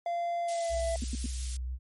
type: tone with pitch glide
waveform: triangle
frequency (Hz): 689 to 665.5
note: F5 to E5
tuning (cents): -24 to +16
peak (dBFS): -27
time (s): 0.06-0.96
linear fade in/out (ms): 2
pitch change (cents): -60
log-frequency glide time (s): 0.43-0.81
type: high-pass noise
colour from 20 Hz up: white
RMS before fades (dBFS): -41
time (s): 0.48-1.57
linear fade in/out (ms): 5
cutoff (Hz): 3400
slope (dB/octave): 12
type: tone with vibrato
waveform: sine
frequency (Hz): 63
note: B1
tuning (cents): +35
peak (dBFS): -32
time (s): 0.69-1.79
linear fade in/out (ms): 50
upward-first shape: sine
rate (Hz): 7.1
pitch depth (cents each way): 24
type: tone bursts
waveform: sine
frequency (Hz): 239.2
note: A#3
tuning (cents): +45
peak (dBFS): -32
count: 3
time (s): 1.02-1.261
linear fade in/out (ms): 2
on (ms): 21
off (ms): 89
effects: MP3 48 kbps